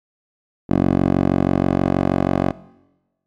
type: tone with band-pass filter sweep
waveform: 10% pulse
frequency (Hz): 46.25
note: F#1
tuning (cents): 0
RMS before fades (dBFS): -17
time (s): 0.69-2.52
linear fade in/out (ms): 20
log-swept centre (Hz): 330 to 500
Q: 1.1
effects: noise-tail reverb RT60 1.0 s tail -19 dB re dry + MP3 96 kbps